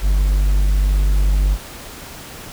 triangle tone, 49.15 Hz, G1, 5 cents sharp, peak -10 dBFS, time 0.01-1.58 s, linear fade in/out 50 ms, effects pink hiss -35 dBFS RMS until 2.52 s

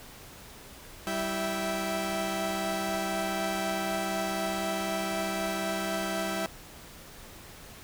sawtooth tone cluster, 194.8 / 330 / 656 / 779 Hz, G3 / E4 / E5 / G5, -11 / +2 / -9 / -11 cents, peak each -31 / -33 / -29 / -32 dBFS, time 1.07-6.46 s, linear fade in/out 0 ms, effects pink hiss -48 dBFS RMS until 7.83 s

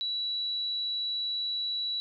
sine tone, 3927 Hz, B7, 11 cents flat, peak -29 dBFS, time 0.01-2 s, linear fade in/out 0 ms, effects none

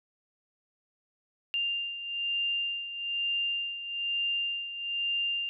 sine beating tone pair, 2794 / 2795.1 Hz, F7 / F7, 0 / +1 cents, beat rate 1.1 Hz, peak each -30 / -36 dBFS, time 1.54-5.49 s, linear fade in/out 0 ms, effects none

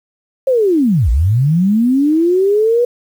sine linear two-way sweep, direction down then up, 546 to 53.1 to 490.7 Hz, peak -9 dBFS, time 0.47-2.85 s, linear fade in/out 5 ms, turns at 1.1 s, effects 7-bit

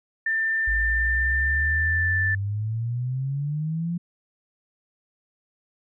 sine tone with pitch glide, 1788 to 1763.4 Hz, A6 to A6, +27 to +3 cents, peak -21 dBFS, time 0.26-2.35 s, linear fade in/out 5 ms, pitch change -24 cents, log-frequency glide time 1.44-2.07 s
sine exponential sweep, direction up, 52.9 to 175.2 Hz, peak -24 dBFS, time 0.67-3.98 s, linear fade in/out 10 ms
effects none

